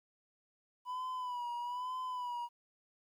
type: tone with vibrato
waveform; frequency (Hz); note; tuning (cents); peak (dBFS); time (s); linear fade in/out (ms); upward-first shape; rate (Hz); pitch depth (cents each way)
triangle; 987.8; B5; 0; -35; 0.85-2.49; 50; sine; 1.1; 57
effects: 12-bit